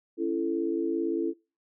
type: chord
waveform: sine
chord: A major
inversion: first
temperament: equal with one note detuned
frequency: 277.2 / 335 / 440 Hz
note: C#4 / E4 / A4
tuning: 0 / +28 / 0 cents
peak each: -33 / -27 / -32 dBFS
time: 0.17-1.34 s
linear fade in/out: 50 ms
effects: noise-tail reverb RT60 0.3 s tail -23 dB re dry